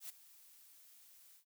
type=noise with ADSR envelope; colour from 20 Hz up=blue; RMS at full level=-45 dBFS; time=0-1.45 s; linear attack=91 ms; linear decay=15 ms; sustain=-17 dB; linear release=100 ms; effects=none